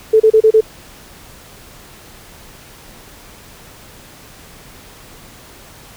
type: tone bursts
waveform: sine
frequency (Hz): 438.7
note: A4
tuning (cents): -5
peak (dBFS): -5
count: 5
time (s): 0.13-0.609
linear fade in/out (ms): 10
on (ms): 71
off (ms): 31
effects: pink hiss -40 dBFS RMS until 5.96 s